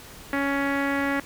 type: tone with low-pass filter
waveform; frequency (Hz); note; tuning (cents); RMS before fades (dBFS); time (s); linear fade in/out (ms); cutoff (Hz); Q
sawtooth; 278.8; C#4; +10; -25; 0.33-1.2; 2; 1900; 3.5
effects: pink hiss -44 dBFS RMS until 1.25 s